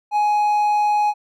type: tone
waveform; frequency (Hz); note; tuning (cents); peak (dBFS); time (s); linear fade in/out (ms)
triangle; 836; G#5; +11; -13; 0.11-1.14; 50
effects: none